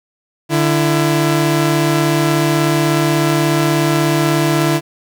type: tone pair together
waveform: sawtooth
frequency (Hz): 148.87 / 334.2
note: D3 / E4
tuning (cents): +24 / +24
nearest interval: octave + major second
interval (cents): 1400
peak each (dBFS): -11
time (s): 0.49-4.81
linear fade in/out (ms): 50
effects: none